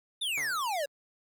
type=exponential sweep; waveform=square; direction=down; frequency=3725 to 540 Hz; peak=-30 dBFS; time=0.21-0.86 s; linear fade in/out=10 ms
type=tone with exponential decay; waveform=5% pulse; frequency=145.3 Hz; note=D3; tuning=18 cents flat; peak=-31 dBFS; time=0.37-0.88 s; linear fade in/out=2 ms; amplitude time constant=110 ms
effects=none